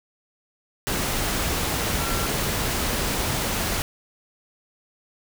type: tone in noise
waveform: sine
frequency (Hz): 1358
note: F6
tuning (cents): -49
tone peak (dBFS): -32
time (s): 2-2.26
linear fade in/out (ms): 0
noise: pink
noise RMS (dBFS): -25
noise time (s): 0.87-3.82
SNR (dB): -10
effects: none